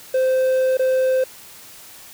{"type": "tone with dropouts", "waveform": "triangle", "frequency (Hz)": 519, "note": "C5", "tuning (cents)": -14, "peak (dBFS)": -13, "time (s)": [0.14, 1.24], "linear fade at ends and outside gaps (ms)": 5, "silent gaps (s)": [0.772, 0.793], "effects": ["white hiss -42 dBFS RMS until 2.13 s"]}